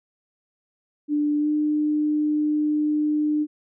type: tone with pitch glide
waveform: sine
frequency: 295.7 to 301 Hz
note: D4 to D4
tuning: +12 to +43 cents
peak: -19 dBFS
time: 1.08-3.47 s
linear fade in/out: 50 ms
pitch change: +31 cents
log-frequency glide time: 1.39-1.48 s
effects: none